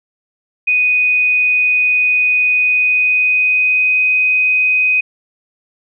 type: tone with pitch glide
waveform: sine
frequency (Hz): 2489 to 2506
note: D#7 to D#7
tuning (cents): 0 to +12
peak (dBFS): -10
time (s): 0.67-5.01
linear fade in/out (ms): 10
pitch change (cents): +12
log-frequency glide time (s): 2.53-3.99
effects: none